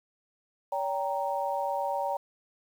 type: chord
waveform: sine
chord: G diminished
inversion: second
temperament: equal with one note detuned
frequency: 569 / 784 / 932.3 Hz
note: Db5 / G5 / Bb5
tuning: +45 / 0 / 0 cents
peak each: -32 dBFS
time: 0.72-2.17 s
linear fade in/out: 5 ms
effects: 9-bit